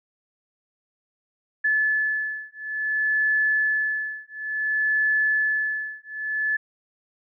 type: beating tone pair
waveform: sine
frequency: 1728 / 1728.57 Hz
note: A6 / A6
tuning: -32 / -31 cents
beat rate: 0.57 Hz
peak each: -24 dBFS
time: 1.64-6.57 s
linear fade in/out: 10 ms
effects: none